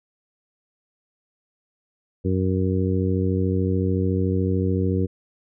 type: harmonic tone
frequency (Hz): 93.7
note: F#2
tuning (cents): +22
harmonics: 1 / 2 / 3 / 4 / 5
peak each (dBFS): -22 / -25 / -27 / -28 / -29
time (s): 2.24-5.07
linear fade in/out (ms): 20
effects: none